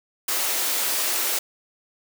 white high-pass noise, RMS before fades -24 dBFS, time 0.28-1.39 s, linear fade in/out 5 ms, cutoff 300 Hz, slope 24 dB/octave, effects none

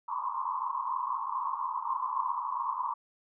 white band-pass noise, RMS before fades -33 dBFS, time 0.08-2.94 s, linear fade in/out 10 ms, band 940 to 1100 Hz, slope 96 dB/octave, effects none

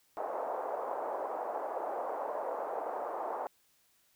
pink band-pass noise, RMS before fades -37 dBFS, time 0.17-3.47 s, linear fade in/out 0 ms, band 520 to 930 Hz, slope 24 dB/octave, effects white hiss -70 dBFS RMS until 4.15 s

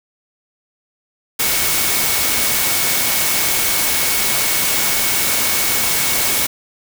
sine tone in noise, 2217 Hz, C#7, in tune, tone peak -27 dBFS, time 1.39-6.47 s, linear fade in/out 10 ms, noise white, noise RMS -17 dBFS, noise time 1.39-6.47 s, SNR -13 dB, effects none

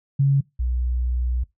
sine tone pair in turn, 138.59 / 61.45 Hz, C#3 / B1, 0 / -8 cents, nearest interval octave + major second, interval 1408 cents, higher first, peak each -14 / -20 dBFS, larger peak first, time 0.19-0.41 / 0.59-1.44 s, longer second, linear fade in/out 10 ms, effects noise-tail reverb RT60 0.2 s tail -22 dB re dry

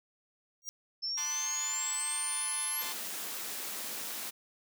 45% pulse tone with exponential growth, 5700 Hz, F8, 34 cents sharp, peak -33 dBFS, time 0.62-0.69 s, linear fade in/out 0 ms, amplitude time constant 15 ms
sine exponential sweep, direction up, 5274 to 11590 Hz, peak -32 dBFS, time 1.02-2.83 s, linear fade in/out 20 ms
10% pulse chord, D dominant seventh, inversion second, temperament equal, 880 / 1046.5 / 1174.7 / 1480 Hz, A5 / C6 / D6 / F#6, 0 / 0 / 0 / 0 cents, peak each -35 / -33 / -38 / -39 dBFS, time 1.17-2.93 s, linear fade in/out 10 ms
white high-pass noise, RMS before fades -39 dBFS, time 2.8-4.31 s, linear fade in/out 20 ms, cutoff 170 Hz, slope 24 dB/octave
effects none

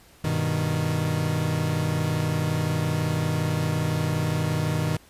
40% pulse chord, G augmented, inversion none, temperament equal, 98 / 123.47 / 155.56 Hz, G2 / B2 / D#3, 0 / 0 / 0 cents, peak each -29 / -28 / -24 dBFS, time 0.24-4.97 s, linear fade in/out 5 ms, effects pink hiss -54 dBFS RMS until 5.09 s + resampled to 32000 Hz

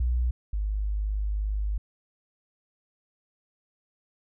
sine tone pair in turn, 60.6 / 51.33 Hz, B1 / G#1, -32 / -20 cents, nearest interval minor third, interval 288 cents, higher first, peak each -22 / -25 dBFS, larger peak first, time 0-0.31 / 0.53-1.78 s, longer second, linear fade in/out 5 ms, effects none

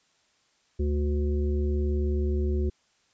harmonic tone with a mistuned harmonic, 73.42 Hz, D2, in tune, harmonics 1 / 3 / 5 / 7, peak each -24 / -34 / -31 / -45 dBFS, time 0.79-2.7 s, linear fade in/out 10 ms, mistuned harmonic 7, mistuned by -28 cents, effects white hiss -67 dBFS RMS until 3.13 s + resampled to 16000 Hz

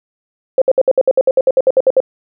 sine tone bursts, 526 Hz, C5, 9 cents sharp, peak -6 dBFS, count 15, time 0.58-2.003 s, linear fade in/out 2 ms, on 37 ms, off 62 ms, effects none

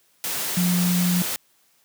sine tone in noise, 178 Hz, F3, 33 cents sharp, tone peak -18 dBFS, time 0.57-1.22 s, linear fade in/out 0 ms, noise white, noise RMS -27 dBFS, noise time 0.24-1.36 s, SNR +6 dB, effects white hiss -62 dBFS RMS until 1.84 s + high-pass 100 Hz 12 dB/octave

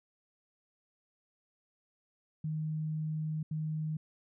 sine tone bursts at uneven times, 155.56 Hz, D#3, in tune, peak -32 dBFS, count 2, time 2.44-3.43 / 3.51-3.97 s, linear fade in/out 5 ms, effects none

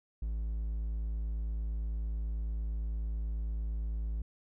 triangle tone, 54.5 Hz, A1, 16 cents flat, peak -30 dBFS, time 0.22-4.22 s, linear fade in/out 5 ms, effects none

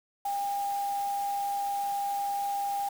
sine tone in noise, 803 Hz, G5, 41 cents sharp, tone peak -28 dBFS, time 0.25-2.89 s, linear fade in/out 5 ms, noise white, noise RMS -45 dBFS, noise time 0.25-2.89 s, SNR +14 dB, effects none

